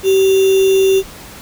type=tone with sample-and-hold; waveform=sine; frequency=384.2 Hz; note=G4; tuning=35 cents flat; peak=-8 dBFS; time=0.03-1.03 s; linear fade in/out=50 ms; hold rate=3150 Hz; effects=pink hiss -35 dBFS RMS until 1.41 s